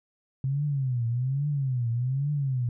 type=tone with vibrato; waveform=sine; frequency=130.81 Hz; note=C3; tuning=in tune; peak=-24 dBFS; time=0.44-2.69 s; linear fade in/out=2 ms; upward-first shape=triangle; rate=1.2 Hz; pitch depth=230 cents each way; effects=none